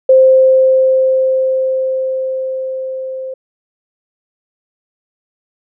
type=tone with level ramp; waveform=sine; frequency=523.3 Hz; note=C5; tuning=in tune; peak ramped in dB=-3 to -21 dBFS; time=0.09-3.34 s; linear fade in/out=5 ms; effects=none